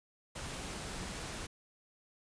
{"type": "tone in noise", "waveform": "sine", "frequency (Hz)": 185, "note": "F#3", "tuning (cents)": 0, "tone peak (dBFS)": -48, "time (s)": [0.9, 1.13], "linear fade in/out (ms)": 10, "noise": "pink", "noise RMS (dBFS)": -42, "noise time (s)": [0.35, 1.47], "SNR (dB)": -9, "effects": ["resampled to 22050 Hz"]}